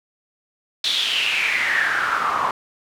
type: noise with band-pass filter sweep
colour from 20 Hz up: pink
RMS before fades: -21 dBFS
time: 0.84-2.51 s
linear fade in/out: 2 ms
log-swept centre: 3800 to 1000 Hz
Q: 6
effects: none